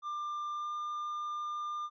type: tone with pitch glide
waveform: triangle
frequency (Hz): 1192 to 1201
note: D6 to D6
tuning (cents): +25 to +38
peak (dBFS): -33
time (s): 0.02-1.9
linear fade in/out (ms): 50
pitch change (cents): +13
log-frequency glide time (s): 0.52-0.72
effects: resampled to 16000 Hz